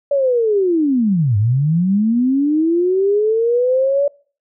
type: linear two-way sweep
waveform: sine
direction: down then up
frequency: 575 to 98.7 to 575 Hz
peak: -12 dBFS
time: 0.11-4.08 s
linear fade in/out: 5 ms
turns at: 1.37 s
effects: noise-tail reverb RT60 0.4 s tail -22 dB re dry